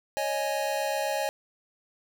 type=chord; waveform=square; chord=C# suspended second; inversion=none; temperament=equal; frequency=554.4 / 622.3 / 830.6 Hz; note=C#5 / D#5 / G#5; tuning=0 / 0 / 0 cents; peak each=-32 dBFS; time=0.17-1.29 s; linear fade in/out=0 ms; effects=none